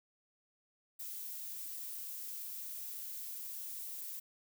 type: noise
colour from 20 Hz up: violet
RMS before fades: -44 dBFS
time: 0.99-4.2 s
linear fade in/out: 10 ms
effects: none